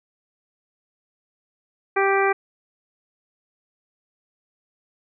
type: harmonic tone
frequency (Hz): 392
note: G4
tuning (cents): 0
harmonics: 1 / 2 / 3 / 4 / 5 / 6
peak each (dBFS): -20 / -23 / -25 / -26 / -27 / -28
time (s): 1.96-2.33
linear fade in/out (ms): 10
effects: none